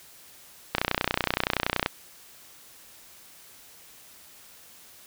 click train, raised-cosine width 0.3 ms, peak -6 dBFS, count 35, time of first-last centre 0.75-1.861 s, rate 30.6 Hz, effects white hiss -51 dBFS RMS until 5.06 s

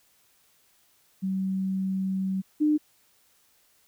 sine tone pair in turn, 190.5 / 301.9 Hz, G3 / D4, -49 / +48 cents, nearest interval minor sixth, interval 797 cents, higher second, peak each -25 / -19 dBFS, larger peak second, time 1.22-2.42 / 2.6-2.78 s, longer first, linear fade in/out 20 ms, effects white hiss -64 dBFS RMS until 3.87 s

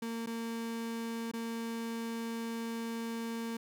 35% pulse tone with dropouts, 229.3 Hz, A#3, 28 cents flat, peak -34 dBFS, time 0.02-3.57 s, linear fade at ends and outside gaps 5 ms, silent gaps 0.262-0.27 / 1.315-1.335 s, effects none

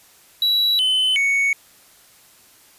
triangle tone with pitch steps, 3914 / 3038 / 2223 Hz, B7 / F#7 / C#7, -16 / +45 / +4 cents, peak -14 dBFS, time 0.42-1.53 s, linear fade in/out 2 ms, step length 370 ms, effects white hiss -51 dBFS RMS until 2.78 s + resampled to 32000 Hz

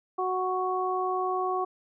harmonic tone, 370 Hz, F#4, in tune, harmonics 1 / 2 / 3, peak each -30 / -30 / -30 dBFS, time 0.18-1.65 s, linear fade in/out 10 ms, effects none

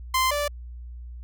sawtooth tone pair in turn, 1040 / 583.7 Hz, C6 / D5, -11 / -11 cents, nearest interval minor seventh, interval 1000 cents, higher first, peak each -16 / -20 dBFS, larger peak first, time 0.14-0.31 / 0.31-0.48 s, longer neither, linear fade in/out 5 ms, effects added 60 Hz sine -36 dBFS peak until 1.23 s

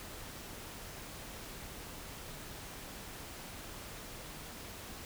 silence, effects pink hiss -47 dBFS RMS until 5.05 s

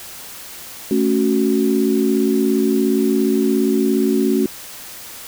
sine chord, F# minor, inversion first, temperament equal, 220 / 277.2 / 370 Hz, A3 / C#4 / F#4, 0 / 0 / 0 cents, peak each -18 dBFS, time 0.91-4.46 s, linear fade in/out 2 ms, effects white hiss -35 dBFS RMS until 5.27 s

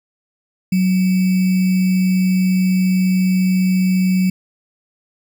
sine tone with sample-and-hold, 185.5 Hz, F#3, 5 cents sharp, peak -12 dBFS, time 0.72-4.3 s, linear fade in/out 5 ms, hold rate 2450 Hz, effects none

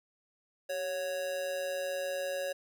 square tone with amplitude modulation, 554.4 Hz, C#5, in tune, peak -31 dBFS, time 0.69-2.53 s, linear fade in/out 10 ms, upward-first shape sine, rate 167 Hz, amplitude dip 55%, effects none

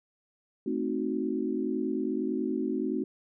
sine chord, A diminished seventh, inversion none, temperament equal, 220 / 261.6 / 311.1 / 370 Hz, A3 / C4 / Eb4 / Gb4, 0 / 0 / 0 / 0 cents, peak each -34 / -32 / -33 / -33 dBFS, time 0.66-3.04 s, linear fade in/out 5 ms, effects none

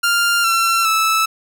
sawtooth tone with pitch steps, 1396.9 / 1353.2 / 1310.9 Hz, F6 / E6 / E6, 0 / +45 / -10 cents, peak -10 dBFS, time 0.03-1.26 s, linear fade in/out 10 ms, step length 410 ms, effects none

